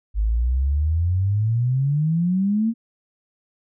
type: exponential sweep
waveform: sine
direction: up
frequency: 50.5 to 233.2 Hz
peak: -17 dBFS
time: 0.14-2.74 s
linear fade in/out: 50 ms
effects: none